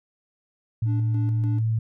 sine tone with pitch glide, 112.6 to 111.89 Hz, A2 to A2, +40 to +29 cents, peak -20 dBFS, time 0.82-1.79 s, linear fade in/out 5 ms, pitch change -11 cents, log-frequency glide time 1.06-1.66 s
triangle tone with tremolo, 292 Hz, D4, 10 cents flat, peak -29 dBFS, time 0.85-1.62 s, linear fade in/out 50 ms, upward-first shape square, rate 3.4 Hz, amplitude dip 60%
effects none

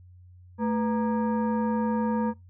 sine tone with frequency modulation, 220 Hz, A3, in tune, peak -23 dBFS, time 0.58-2.34 s, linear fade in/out 50 ms, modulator 714 Hz, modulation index 0.85, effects noise-tail reverb RT60 0.2 s tail -26 dB re dry + added 90 Hz sine -48 dBFS peak until 2.49 s

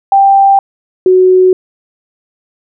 sine tone pair in turn, 787 / 370.3 Hz, G5 / F#4, +7 / +1 cents, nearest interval octave + minor second, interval 1306 cents, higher first, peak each -3 dBFS, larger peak neither, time 0.12-0.59 / 1.06-1.53 s, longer neither, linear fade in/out 2 ms, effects none

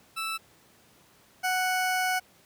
20% pulse tone pair in turn, 1318.5 / 740 Hz, E6 / F#5, 0 / 0 cents, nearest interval minor seventh, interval 1000 cents, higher first, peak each -25 / -20 dBFS, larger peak second, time 0.16-0.38 / 1.43-2.2 s, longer second, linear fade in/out 20 ms, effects pink hiss -59 dBFS RMS until 2.45 s + high-pass 100 Hz 12 dB/octave

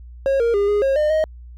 triangle tone with pitch steps, 544 / 466.9 / 404.4 / 412.9 / 541 / 605 / 626 Hz, C#5 / A#4 / G#4 / G#4 / C#5 / D#5 / D#5, -33 / +3 / -46 / -10 / -42 / -49 / +10 cents, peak -13 dBFS, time 0.26-1.24 s, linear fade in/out 0 ms, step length 140 ms, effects added 60 Hz sine -36 dBFS peak until 1.57 s

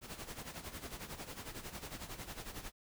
pink noise with tremolo, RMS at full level -44 dBFS, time 0.01-2.72 s, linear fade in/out 50 ms, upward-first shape sine, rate 11 Hz, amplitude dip 70%, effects none

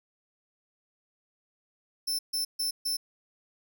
sawtooth tone bursts, 5320 Hz, E8, 15 cents sharp, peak -25 dBFS, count 4, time 2.07-2.97 s, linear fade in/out 10 ms, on 120 ms, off 140 ms, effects 11-bit

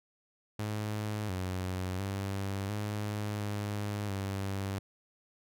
sawtooth tone with pitch steps, 105.8 / 92.5 / 98.2 / 104.4 / 103.2 / 97.9 Hz, G#2 / F#2 / G2 / G#2 / G#2 / G2, +33 / 0 / +4 / +10 / -10 / -2 cents, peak -29 dBFS, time 0.59-4.79 s, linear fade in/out 5 ms, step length 700 ms, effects none

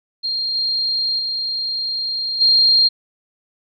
sine tone with level steps, 4210 Hz, C8, 10 cents sharp, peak -19 / -17 / -20 / -10 dBFS, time 0.23-2.89 s, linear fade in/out 20 ms, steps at 0.54 / 1.18 / 2.4 s, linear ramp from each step 20 ms, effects none

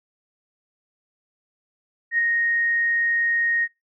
sine tone with ADSR envelope, 1864.7 Hz, A#6, in tune, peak -16 dBFS, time 2.11-3.68 s, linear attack 76 ms, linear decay 3 ms, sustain -3 dB, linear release 47 ms, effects noise-tail reverb RT60 0.2 s tail -21 dB re dry

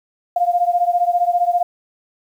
sine beating tone pair, 698.5 / 713.5 Hz, F5 / F5, 0 / +37 cents, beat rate 15 Hz, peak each -16 / -18 dBFS, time 0.36-1.63 s, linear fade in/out 5 ms, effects 8-bit

